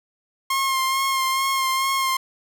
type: tone with vibrato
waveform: sawtooth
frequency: 1068 Hz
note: C6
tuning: 35 cents sharp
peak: -16 dBFS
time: 0.5-2.17 s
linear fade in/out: 5 ms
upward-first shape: sine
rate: 2.3 Hz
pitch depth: 24 cents each way
effects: none